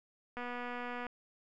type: click train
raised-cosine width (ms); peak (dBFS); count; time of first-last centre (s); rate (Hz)
0.5; -27; 171; 0.37-1.067; 244
effects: none